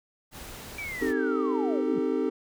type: noise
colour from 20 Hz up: pink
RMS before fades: -42 dBFS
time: 0.31-1.14 s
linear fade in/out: 50 ms
type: linear sweep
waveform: sine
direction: down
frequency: 2349 to 155.56 Hz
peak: -33 dBFS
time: 0.78-1.99 s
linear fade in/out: 5 ms
type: chord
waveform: triangle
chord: A half-diminished seventh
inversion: first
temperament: equal with one note detuned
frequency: 261.6 / 311.1 / 392 / 446.9 Hz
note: C4 / Eb4 / G4 / A4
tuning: 0 / 0 / 0 / +27 cents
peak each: -28 dBFS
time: 1.01-2.3 s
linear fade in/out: 10 ms
effects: none